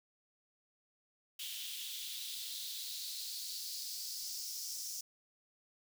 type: noise with high-pass filter sweep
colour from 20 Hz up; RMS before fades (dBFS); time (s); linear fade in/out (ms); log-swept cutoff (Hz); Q
white; -43; 1.39-5.01; 5; 3100 to 5700; 4
effects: none